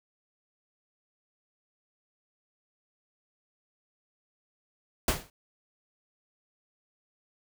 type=noise with exponential decay; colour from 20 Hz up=pink; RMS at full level=-22 dBFS; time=5.08-5.3 s; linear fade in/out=2 ms; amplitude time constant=46 ms; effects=none